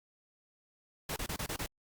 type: noise bursts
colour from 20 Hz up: pink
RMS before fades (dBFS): -37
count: 6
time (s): 1.09-1.663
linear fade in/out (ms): 5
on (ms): 73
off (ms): 27
effects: Opus 48 kbps